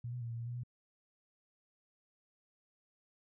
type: tone with pitch steps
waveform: sine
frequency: 119.7 / 123.5 / 117.1 / 116.1 / 117.1 / 120.9 / 122.3 Hz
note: A#2 / B2 / A#2 / A#2 / A#2 / B2 / B2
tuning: +46 / 0 / +8 / -7 / +8 / -36 / -16 cents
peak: -38 dBFS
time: 0.04-0.635 s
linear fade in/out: 5 ms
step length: 85 ms
effects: none